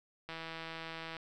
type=click train; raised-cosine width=0.3 ms; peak=-27 dBFS; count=144; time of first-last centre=0.29-1.167 s; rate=163 Hz; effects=none